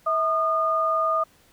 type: tone pair together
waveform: sine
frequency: 647 / 1222 Hz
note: E5 / D#6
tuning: -32 / -32 cents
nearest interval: major seventh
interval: 1100 cents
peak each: -25 / -21 dBFS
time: 0.06-1.24 s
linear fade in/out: 10 ms
effects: pink hiss -58 dBFS RMS until 1.52 s